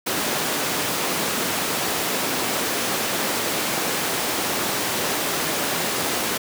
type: high-pass noise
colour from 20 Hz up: pink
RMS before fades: -24 dBFS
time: 0.06-6.38 s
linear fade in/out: 10 ms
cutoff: 240 Hz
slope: 12 dB/octave
effects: none